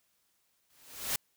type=noise with exponential growth; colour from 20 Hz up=white; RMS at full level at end=-29 dBFS; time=0.7-1.16 s; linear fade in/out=2 ms; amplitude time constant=99 ms; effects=white hiss -74 dBFS RMS until 1.36 s